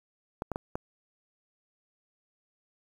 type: clicks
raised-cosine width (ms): 1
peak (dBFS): -18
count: 4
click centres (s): 0.421 / 0.517 / 0.559 / 0.755
effects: 8-bit